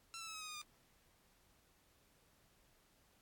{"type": "tone with pitch steps", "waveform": "10% pulse", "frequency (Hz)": [1346, 1322.1, 1298.6, 1275.6, 1253, 1230.7, 1208.9], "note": ["E6", "E6", "E6", "D#6", "D#6", "D#6", "D6"], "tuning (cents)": [36, 5, -26, 43, 12, -19, 50], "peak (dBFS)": -38, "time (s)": [0.14, 0.616], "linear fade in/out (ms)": 0, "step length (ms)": 68, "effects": ["pink hiss -72 dBFS RMS until 3.21 s", "AAC 64 kbps"]}